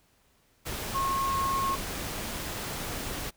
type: tone in noise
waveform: sine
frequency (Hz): 1085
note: C#6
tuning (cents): -37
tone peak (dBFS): -26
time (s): 0.94-1.76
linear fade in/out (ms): 20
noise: pink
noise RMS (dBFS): -35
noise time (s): 0.65-3.31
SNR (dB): +6
effects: pink hiss -66 dBFS RMS until 3.36 s